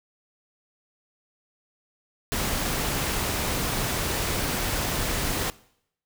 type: noise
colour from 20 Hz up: pink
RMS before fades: -27 dBFS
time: 2.32-5.5 s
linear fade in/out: 0 ms
effects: noise-tail reverb RT60 0.7 s tail -21 dB re dry